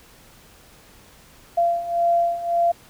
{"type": "beating tone pair", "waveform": "sine", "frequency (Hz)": [685, 686.8], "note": ["F5", "F5"], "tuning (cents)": [-34, -29], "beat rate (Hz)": 1.8, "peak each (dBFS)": [-23, -19], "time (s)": [1.57, 2.72], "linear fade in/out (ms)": 10, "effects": ["pink hiss -50 dBFS RMS until 2.89 s"]}